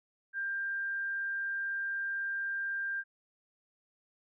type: tone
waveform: sine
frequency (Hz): 1591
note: G6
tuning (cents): +25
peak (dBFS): -32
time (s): 0.33-3.04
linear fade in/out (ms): 50
effects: none